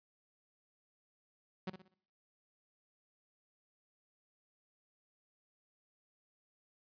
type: tone with echo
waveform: sawtooth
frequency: 186.5 Hz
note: F#3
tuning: 14 cents sharp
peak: -33 dBFS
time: 1.67-1.7 s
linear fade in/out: 5 ms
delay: 61 ms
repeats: 4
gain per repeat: -9 dB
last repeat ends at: 1.944 s
effects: noise-tail reverb RT60 0.6 s tail -23 dB re dry + resampled to 11025 Hz